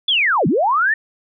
sine linear two-way sweep, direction down then up, 3520 to 134 to 1846 Hz, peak -13 dBFS, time 0.08-0.94 s, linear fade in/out 5 ms, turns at 0.47 s, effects none

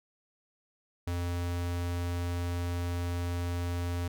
square tone, 87.31 Hz, F2, in tune, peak -31 dBFS, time 1.07-4.08 s, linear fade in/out 5 ms, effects none

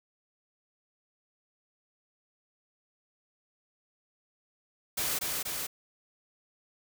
white noise with echo, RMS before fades -31 dBFS, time 4.97-5.19 s, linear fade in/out 10 ms, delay 240 ms, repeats 2, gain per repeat -2 dB, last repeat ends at 5.67 s, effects none

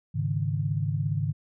sine chord, Ab suspended fourth, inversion none, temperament just, 103.83 / 138.43 / 155.74 Hz, Ab2 / Db3 / Eb3, 0 / -2 / +2 cents, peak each -29 dBFS, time 0.14-1.33 s, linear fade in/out 20 ms, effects none

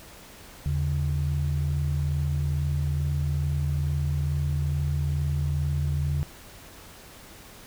sine tone pair together, 79.69 / 142 Hz, D#2 / C#3, +42 / +42 cents, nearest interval minor seventh, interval 1000 cents, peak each -25 dBFS, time 0.66-6.23 s, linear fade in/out 0 ms, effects tanh soft clip ceiling -17 dBFS + pink hiss -47 dBFS RMS until 7.66 s

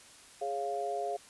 sine chord, Db major, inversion second, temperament equal, 415.3 / 554.4 / 698.5 Hz, Ab4 / Db5 / F5, 0 / 0 / 0 cents, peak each -37 / -39 / -34 dBFS, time 0.41-1.17 s, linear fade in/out 10 ms, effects white hiss -55 dBFS RMS until 1.29 s + resampled to 24000 Hz

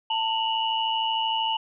sine tone cluster, 894 / 2838 / 2951 Hz, A5 / F7 / F#7, +27 / +27 / -5 cents, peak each -25 / -31 / -28 dBFS, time 0.1-1.57 s, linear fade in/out 5 ms, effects none

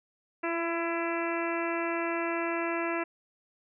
harmonic tone with a mistuned harmonic, 335.1 Hz, E4, 29 cents sharp, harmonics 1 / 2 / 3 / 4 / 5 / 6 / 7 / 8, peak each -32 / -35 / -37 / -38 / -39 / -40 / -40 / -41 dBFS, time 0.43-3.04 s, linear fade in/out 10 ms, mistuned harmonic 1, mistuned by +16 cents, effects none

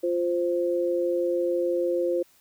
sine tone pair together, 349.2 / 522.7 Hz, F4 / C5, 0 / -2 cents, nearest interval perfect fifth, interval 698 cents, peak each -25 / -25 dBFS, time 0.03-2.23 s, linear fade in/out 10 ms, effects white hiss -60 dBFS RMS until 2.4 s

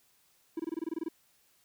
triangle tone bursts, 326.9 Hz, E4, 14 cents flat, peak -29 dBFS, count 11, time 0.57-1.086 s, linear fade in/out 5 ms, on 26 ms, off 23 ms, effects white hiss -68 dBFS RMS until 1.64 s

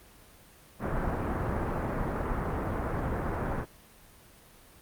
pink low-pass noise, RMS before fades -31 dBFS, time 0.79-3.66 s, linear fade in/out 50 ms, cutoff 1600 Hz, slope 24 dB/octave, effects pink hiss -55 dBFS RMS until 4.81 s + Opus 32 kbps

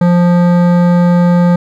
triangle tone with hard clipping, 175.3 Hz, F3, 7 cents sharp, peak -8 dBFS, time 0.01-1.56 s, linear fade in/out 5 ms, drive 18 dB, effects none

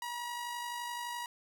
sawtooth tone with amplitude modulation, 960 Hz, B5, 49 cents flat, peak -32 dBFS, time 0.02-1.26 s, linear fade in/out 2 ms, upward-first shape sine, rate 51.7 Hz, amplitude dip 35%, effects none

